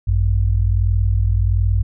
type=tone pair together; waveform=sine; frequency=54.41 / 95.8 Hz; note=A1 / G2; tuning=-19 / -39 cents; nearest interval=minor seventh; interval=980 cents; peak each=-16 dBFS; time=0.07-1.83 s; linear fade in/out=10 ms; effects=none